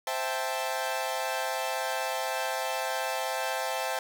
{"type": "chord", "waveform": "sawtooth", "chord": "A minor seventh", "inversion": "first", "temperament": "equal", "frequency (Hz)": [523.3, 659.3, 784, 880], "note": ["C5", "E5", "G5", "A5"], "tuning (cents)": [0, 0, 0, 0], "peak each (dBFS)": -31, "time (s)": [0.07, 3.99], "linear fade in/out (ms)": 2, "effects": ["9-bit"]}